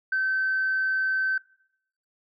sine tone, 1540 Hz, G6, 31 cents flat, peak -21 dBFS, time 0.12-1.38 s, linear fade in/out 5 ms, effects noise-tail reverb RT60 0.7 s tail -22 dB re dry + tanh soft clip ceiling -18 dBFS

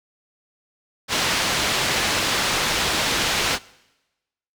white low-pass noise, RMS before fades -22 dBFS, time 1.08-3.59 s, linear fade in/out 50 ms, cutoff 4400 Hz, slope 12 dB/octave, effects noise-tail reverb RT60 1.0 s tail -22 dB re dry

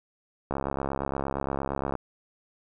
click train, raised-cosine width 1 ms, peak -15 dBFS, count 100, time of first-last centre 0.51-1.953 s, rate 68.6 Hz, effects none

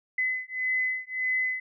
sine beating tone pair, 2023 / 2024.7 Hz, B6 / B6, +41 / +43 cents, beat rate 1.7 Hz, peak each -29 / -29 dBFS, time 0.18-1.6 s, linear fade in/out 5 ms, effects none

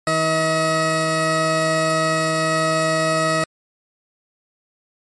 20% pulse tone pair together, 159.7 / 638 Hz, D#3 / D#5, +45 / +43 cents, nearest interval 2 octaves, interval 2398 cents, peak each -18 / -13 dBFS, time 0.07-3.44 s, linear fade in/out 2 ms, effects MP3 48 kbps

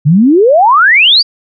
sine exponential sweep, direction up, 137.5 to 4873 Hz, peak -3 dBFS, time 0.05-1.23 s, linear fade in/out 20 ms, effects none

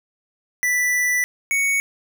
square tone pair in turn, 1976 / 2226 Hz, B6 / C#7, 0 / +7 cents, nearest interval major second, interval 207 cents, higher second, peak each -18 dBFS, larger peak neither, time 0.63-1.24 / 1.51-1.8 s, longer first, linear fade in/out 0 ms, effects none

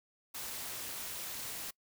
white noise with amplitude modulation, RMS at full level -39 dBFS, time 0.34-1.71 s, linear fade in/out 10 ms, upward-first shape sine, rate 241 Hz, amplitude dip 60%, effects noise-tail reverb RT60 0.1 s tail -24 dB re dry

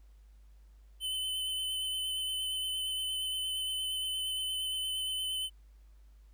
square tone with vibrato, 3039 Hz, F#7, 46 cents sharp, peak -33 dBFS, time 1-5.5 s, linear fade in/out 50 ms, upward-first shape sine, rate 8.6 Hz, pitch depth 14 cents each way, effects added 51 Hz sine -54 dBFS peak until 6.33 s + pink hiss -74 dBFS RMS until 6.33 s

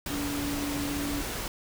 sine tone in noise, 287.1 Hz, D4, 39 cents flat, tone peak -31 dBFS, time 0.1-1.21 s, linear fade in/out 2 ms, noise pink, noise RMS -34 dBFS, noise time 0.06-1.48 s, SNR 0 dB, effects none

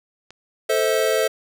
click, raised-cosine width 0.2 ms, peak -24 dBFS, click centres 0.306 s
square chord, A minor, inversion none, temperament equal with one note detuned, 440 / 523.3 / 644.9 Hz, A4 / C5 / E5, 0 / 0 / -38 cents, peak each -22 / -23 / -23 dBFS, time 0.69-1.28 s, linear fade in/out 10 ms
effects none

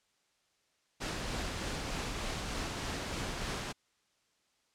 pink noise with tremolo, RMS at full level -36 dBFS, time 1-3.73 s, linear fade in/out 20 ms, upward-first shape triangle, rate 3.3 Hz, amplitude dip 25%, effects white hiss -74 dBFS RMS until 4.74 s + low-pass 7000 Hz 12 dB/octave

